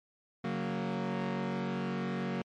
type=chord; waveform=sawtooth; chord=F# major; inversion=second; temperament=equal with one note detuned; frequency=138.59 / 185 / 231.1 Hz; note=C#3 / F#3 / A#3; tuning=0 / 0 / -15 cents; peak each=-36 / -31 / -32 dBFS; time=0.44-2.42 s; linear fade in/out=5 ms; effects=low-pass 3000 Hz 12 dB/octave + MP3 64 kbps